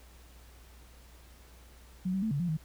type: tone with pitch steps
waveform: sine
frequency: 184.2 / 191.7 / 220.4 / 142.1 / 175 / 157 Hz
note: F#3 / G3 / A3 / C#3 / F3 / D#3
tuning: -7 / -38 / +3 / +43 / +4 / +16 cents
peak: -28 dBFS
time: 2.05-2.572 s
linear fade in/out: 10 ms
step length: 87 ms
effects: added 60 Hz sine -53 dBFS peak until 2.64 s + pink hiss -59 dBFS RMS until 2.64 s